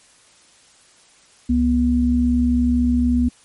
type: tone pair together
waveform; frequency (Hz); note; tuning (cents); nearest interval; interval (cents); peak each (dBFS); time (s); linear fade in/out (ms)
sine; 68.2 / 243.6; C#2 / B3; -28 / -24; octave + minor seventh; 2204; -20 / -15; 1.49-3.29; 10
effects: white hiss -52 dBFS RMS until 3.44 s + MP3 48 kbps